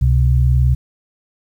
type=tone pair together; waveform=sine; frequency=67.1 / 126.67 Hz; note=C2 / B2; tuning=+44 / +44 cents; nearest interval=major seventh; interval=1100 cents; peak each=-12 / -14 dBFS; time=0.01-0.75 s; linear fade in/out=10 ms; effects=8-bit